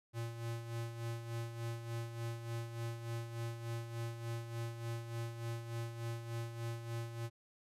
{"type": "tone with tremolo", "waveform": "square", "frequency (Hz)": 116.2, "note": "A#2", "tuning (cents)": -5, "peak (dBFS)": -38, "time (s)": [0.13, 7.3], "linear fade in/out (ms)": 50, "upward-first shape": "sine", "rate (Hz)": 3.4, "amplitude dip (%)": 60, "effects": ["resampled to 32000 Hz"]}